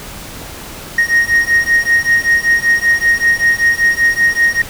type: beating tone pair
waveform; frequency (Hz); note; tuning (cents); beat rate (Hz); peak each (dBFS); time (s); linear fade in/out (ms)
triangle; 1864.7 / 1869.9; A#6 / A#6; 0 / +5; 5.2; -11; 0.98-4.62; 5
effects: pink hiss -30 dBFS RMS until 4.69 s